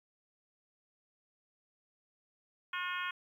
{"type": "harmonic tone", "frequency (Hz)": 360, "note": "F#4", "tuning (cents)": -47, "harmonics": [3, 4, 5, 6, 7, 8, 9], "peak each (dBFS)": [-40, -39, -43, -46, -43, -48, -46], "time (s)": [2.73, 3.11], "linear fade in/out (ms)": 5, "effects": ["11-bit"]}